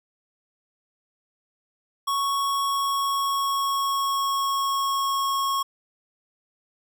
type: tone with pitch glide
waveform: square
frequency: 1108.7 to 1094.7 Hz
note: C#6 to C#6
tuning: 0 to -22 cents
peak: -23 dBFS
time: 2.07-5.63 s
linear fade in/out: 10 ms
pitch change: -22 cents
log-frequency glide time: 2.44-5.36 s
effects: none